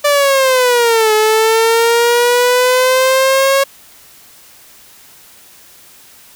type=linear two-way sweep; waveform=sawtooth; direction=down then up; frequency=587.3 to 428.2 to 550 Hz; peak=-5 dBFS; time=0.04-3.64 s; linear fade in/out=10 ms; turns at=1.13 s; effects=white hiss -42 dBFS RMS until 6.35 s